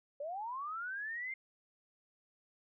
sine linear sweep, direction up, 552 to 2125 Hz, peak -38 dBFS, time 0.2-1.34 s, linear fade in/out 5 ms, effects none

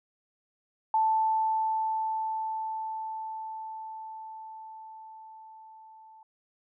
sine tone with level ramp, 880 Hz, A5, in tune, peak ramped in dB -21 to -50 dBFS, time 0.94-6.23 s, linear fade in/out 2 ms, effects none

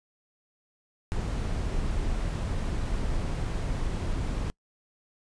brown noise, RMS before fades -29 dBFS, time 1.12-4.5 s, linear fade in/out 0 ms, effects noise-tail reverb RT60 0.1 s tail -26 dB re dry + resampled to 22050 Hz

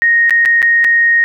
sine tone with dropouts, 1864.7 Hz, A#6, in tune, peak -7 dBFS, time 0.02-1.24 s, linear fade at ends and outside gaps 0 ms, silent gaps 0.296-0.307 / 0.452-0.458 / 0.619-0.627 / 0.843-0.847 s, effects none

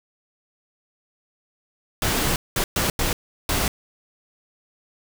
pink noise bursts at uneven times, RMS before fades -22 dBFS, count 5, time 2.02-2.36 / 2.56-2.64 / 2.76-2.9 / 2.99-3.13 / 3.49-3.68 s, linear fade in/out 2 ms, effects none

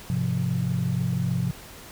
sine chord, F minor, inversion first, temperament just, 104.77 / 130.96 / 174.61 Hz, Ab2 / C3 / F3, +16 / +2 / 0 cents, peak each -29 / -25 / -26 dBFS, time 0.1-1.51 s, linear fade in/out 0 ms, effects tanh soft clip ceiling -14 dBFS + pink hiss -44 dBFS RMS until 1.91 s

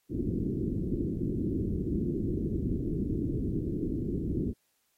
white low-pass noise, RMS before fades -31 dBFS, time 0.09-4.54 s, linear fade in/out 50 ms, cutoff 370 Hz, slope 48 dB/octave, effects white hiss -74 dBFS RMS until 4.97 s + AAC 48 kbps

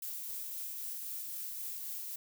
violet noise with tremolo, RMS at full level -40 dBFS, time 0.02-2.16 s, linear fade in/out 5 ms, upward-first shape triangle, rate 3.8 Hz, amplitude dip 25%, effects none

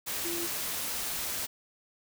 sine tone in noise, 341 Hz, F4, 41 cents flat, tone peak -35 dBFS, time 0.24-0.47 s, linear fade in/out 20 ms, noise white, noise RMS -34 dBFS, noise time 0.06-1.47 s, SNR -4 dB, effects none

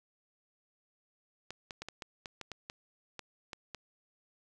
clicks, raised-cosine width 0.2 ms, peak -24 dBFS, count 12, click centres 1.506 / 1.708 / 1.82 / 1.886 / 2.022 / 2.258 / 2.413 / 2.517 / 2.699 / 3.193 / 3.532 / 3.747 s, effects none

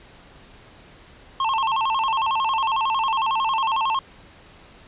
square tone with vibrato, 978 Hz, B5, 17 cents flat, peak -20 dBFS, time 1.4-3.99 s, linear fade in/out 2 ms, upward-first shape square, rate 11 Hz, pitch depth 160 cents each way, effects pink hiss -48 dBFS RMS until 4.87 s + resampled to 8000 Hz

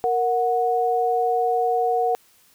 sine tone pair together, 466.2 / 735 Hz, A#4 / F#5, 0 / -12 cents, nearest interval minor sixth, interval 788 cents, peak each -22 / -20 dBFS, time 0.04-2.15 s, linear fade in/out 0 ms, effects white hiss -57 dBFS RMS until 2.54 s

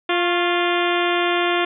harmonic tone with a mistuned harmonic, 349.2 Hz, F4, in tune, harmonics 1 / 2 / 3 / 4 / 5 / 6 / 7 / 8 / 9 / 10, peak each -21 / -24 / -26 / -27 / -28 / -29 / -29 / -30 / -31 / -31 dBFS, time 0.09-1.65 s, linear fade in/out 5 ms, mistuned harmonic 3, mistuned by +52 cents, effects none

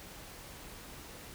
silence, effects pink hiss -49 dBFS RMS until 1.34 s

